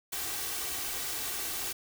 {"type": "noise with comb filter", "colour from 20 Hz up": "white", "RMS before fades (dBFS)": -35, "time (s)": [0.12, 1.73], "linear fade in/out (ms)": 10, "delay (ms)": 2.6, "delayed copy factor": 0.6, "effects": []}